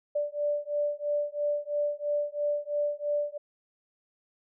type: beating tone pair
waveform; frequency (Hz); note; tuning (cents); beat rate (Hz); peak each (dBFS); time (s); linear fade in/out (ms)
sine; 585 / 588; D5 / D5; -7 / +2; 3; -30; 0.15-3.38; 10
effects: none